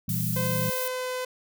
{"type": "chord", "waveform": "sine", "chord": "E diminished", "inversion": "second", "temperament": "equal", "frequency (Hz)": [116.54, 164.81, 196], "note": ["Bb2", "E3", "G3"], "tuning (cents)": [0, 0, 0], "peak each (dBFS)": [-30, -30, -33], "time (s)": [0.08, 0.7], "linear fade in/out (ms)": 5}
{"type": "noise", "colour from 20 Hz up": "violet", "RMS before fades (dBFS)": -32, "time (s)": [0.09, 0.88], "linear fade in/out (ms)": 2}
{"type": "tone with pitch glide", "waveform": "sawtooth", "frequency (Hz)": [513, 507.1], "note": ["C5", "B4"], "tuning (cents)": [-34, 46], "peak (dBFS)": -25, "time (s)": [0.36, 1.25], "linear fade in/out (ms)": 5, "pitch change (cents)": -20, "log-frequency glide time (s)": [0.64, 1.08]}
{"effects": []}